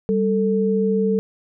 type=tone pair together; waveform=sine; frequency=196 / 443.3 Hz; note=G3 / A4; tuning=0 / +13 cents; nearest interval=octave + major second; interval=1413 cents; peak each=-19 dBFS; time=0.09-1.19 s; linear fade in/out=0 ms; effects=none